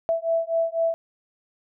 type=beating tone pair; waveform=sine; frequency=659.3 / 663.3 Hz; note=E5 / E5; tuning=0 / +11 cents; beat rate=4 Hz; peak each=-24 dBFS; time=0.09-0.94 s; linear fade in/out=0 ms; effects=none